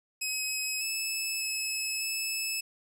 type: tone with pitch steps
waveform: 15% pulse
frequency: 2551 / 2609 / 2590 / 2610 Hz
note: D#7 / E7 / E7 / E7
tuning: +43 / -18 / -31 / -18 cents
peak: -23 dBFS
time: 0.21-2.61 s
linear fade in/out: 10 ms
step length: 600 ms
effects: 10-bit